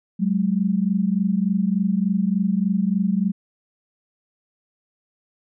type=tone pair together; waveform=sine; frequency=186.9 / 210.3 Hz; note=F#3 / G#3; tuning=+18 / +22 cents; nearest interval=major second; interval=204 cents; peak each=-20 / -21 dBFS; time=0.19-3.32 s; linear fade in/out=20 ms; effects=none